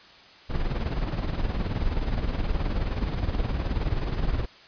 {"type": "noise with tremolo", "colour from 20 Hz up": "brown", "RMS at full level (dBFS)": -24, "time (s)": [0.49, 4.46], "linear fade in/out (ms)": 20, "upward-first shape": "sine", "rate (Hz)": 19, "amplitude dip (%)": 60, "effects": ["white hiss -50 dBFS RMS until 4.67 s", "resampled to 11025 Hz"]}